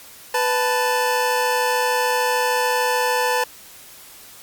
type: tone pair together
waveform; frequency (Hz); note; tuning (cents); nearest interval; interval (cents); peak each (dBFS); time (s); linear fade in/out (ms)
25% pulse; 496.7 / 880; B4 / A5; +10 / 0; minor seventh; 990; -17; 0.34-3.44; 5
effects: white hiss -43 dBFS RMS until 4.42 s + Opus 48 kbps